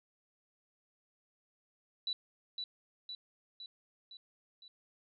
sine tone with echo, 3951 Hz, B7, in tune, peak -33 dBFS, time 2.07-2.13 s, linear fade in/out 2 ms, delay 510 ms, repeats 5, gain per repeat -4 dB, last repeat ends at 4.68 s, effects none

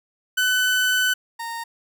30% pulse tone pair in turn, 1504 / 924.6 Hz, F#6 / A#5, +28 / -14 cents, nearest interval minor sixth, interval 842 cents, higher first, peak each -15 / -26 dBFS, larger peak first, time 0.37-1.14 / 1.39-1.64 s, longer first, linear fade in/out 10 ms, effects none

